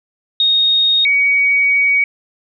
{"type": "tone pair in turn", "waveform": "sine", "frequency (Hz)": [3723, 2254], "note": ["A#7", "C#7"], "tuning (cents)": [-3, 28], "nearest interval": "major sixth", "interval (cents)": 869, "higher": "first", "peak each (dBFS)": [-10, -10], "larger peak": "neither", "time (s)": [[0.4, 1.05], [1.05, 2.04]], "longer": "second", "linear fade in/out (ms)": 2, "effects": []}